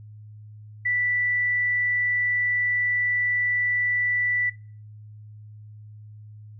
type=tone; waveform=sine; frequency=1970 Hz; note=B6; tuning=5 cents flat; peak=-21 dBFS; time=0.85-4.5 s; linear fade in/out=10 ms; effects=noise-tail reverb RT60 0.4 s tail -19 dB re dry + added 106 Hz sine -41 dBFS peak until 6.59 s